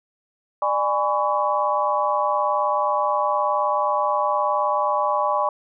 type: tone cluster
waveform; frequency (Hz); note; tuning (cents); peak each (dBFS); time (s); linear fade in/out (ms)
sine; 597 / 825 / 1005 / 1124; D5 / G#5 / B5 / C#6; +28 / -12 / +30 / +24; -24; 0.62-5.49; 2
effects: none